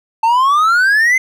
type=exponential sweep; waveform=triangle; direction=up; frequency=880 to 2093 Hz; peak=-7 dBFS; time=0.23-1.18 s; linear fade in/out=5 ms; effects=none